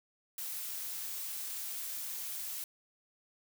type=noise; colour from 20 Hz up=blue; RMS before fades=-40 dBFS; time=0.38-2.64 s; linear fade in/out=2 ms; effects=none